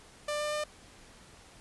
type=tone with pitch steps; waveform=sawtooth; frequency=594 / 597.8 / 601.6 Hz; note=D5 / D5 / D5; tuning=+20 / +31 / +42 cents; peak=-27 dBFS; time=0.28-0.64 s; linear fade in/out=5 ms; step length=120 ms; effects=pink hiss -55 dBFS RMS until 1.6 s + resampled to 24000 Hz